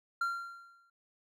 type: tone with exponential decay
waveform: triangle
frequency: 1380 Hz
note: F6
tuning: 21 cents flat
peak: -26 dBFS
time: 0.21-0.9 s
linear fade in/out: 5 ms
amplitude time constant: 150 ms
effects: none